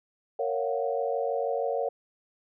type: chord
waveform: sine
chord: Gb major seventh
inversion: first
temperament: just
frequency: 462.5 / 555 / 693.7 / 740 Hz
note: Bb4 / Db5 / F5 / Gb5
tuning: -14 / +2 / -12 / 0 cents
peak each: -30 / -30 / -34 / -34 dBFS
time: 0.39-1.89 s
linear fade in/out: 5 ms
effects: none